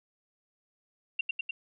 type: tone with echo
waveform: sine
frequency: 2749 Hz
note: F7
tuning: 28 cents flat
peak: -25 dBFS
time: 1.19-1.21 s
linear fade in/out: 5 ms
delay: 100 ms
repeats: 3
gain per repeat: -2 dB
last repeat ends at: 1.51 s
effects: none